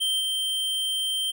square tone with level steps, 3136 Hz, G7, in tune, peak -23 / -25 dBFS, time 0-1.32 s, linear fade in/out 20 ms, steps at 0.19 s, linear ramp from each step 20 ms, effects none

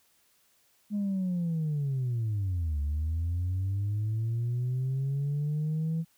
sine linear two-way sweep, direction down then up, 210 to 71.2 to 165.1 Hz, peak -25 dBFS, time 0.9-6.05 s, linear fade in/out 50 ms, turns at 2.8 s, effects tanh soft clip ceiling -25 dBFS + white hiss -67 dBFS RMS until 6.17 s

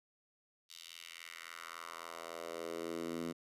10% pulse tone with high-pass filter sweep, 83.6 Hz, E2, 25 cents sharp, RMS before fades -45 dBFS, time 0.69-3.33 s, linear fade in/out 20 ms, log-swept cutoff 3900 to 220 Hz, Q 1.9, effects resampled to 32000 Hz

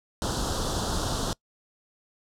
pink band-stop noise, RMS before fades -28 dBFS, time 0.22-1.33 s, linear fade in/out 0 ms, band 1500 to 3200 Hz, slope 48 dB/octave, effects noise-tail reverb RT60 0.1 s tail -24 dB re dry + low-pass 8000 Hz 12 dB/octave

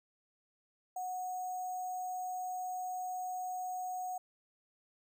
sine tone with sample-and-hold, 736 Hz, F#5, 9 cents flat, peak -36 dBFS, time 0.96-4.18 s, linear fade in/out 5 ms, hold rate 7350 Hz, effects none

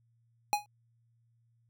square tone with exponential decay, 830.6 Hz, G#5, in tune, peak -22 dBFS, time 0.53-0.66 s, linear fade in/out 0 ms, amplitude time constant 28 ms, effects added 116 Hz sine -67 dBFS peak until 1.69 s

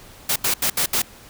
white noise bursts at uneven times, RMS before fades -20 dBFS, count 5, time 0.29-0.36 / 0.44-0.54 / 0.62-0.7 / 0.77-0.86 / 0.93-1.02 s, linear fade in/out 5 ms, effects pink hiss -45 dBFS RMS until 1.29 s

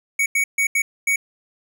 square tone bursts at uneven times, 2240 Hz, C#7, 18 cents sharp, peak -17 dBFS, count 5, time 0.19-0.26 / 0.35-0.44 / 0.58-0.67 / 0.75-0.82 / 1.07-1.16 s, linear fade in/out 5 ms, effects none

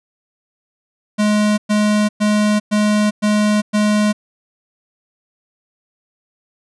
square tone bursts, 210.2 Hz, G#3, 21 cents sharp, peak -13 dBFS, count 6, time 1.18-4.13 s, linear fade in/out 20 ms, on 400 ms, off 110 ms, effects resampled to 24000 Hz

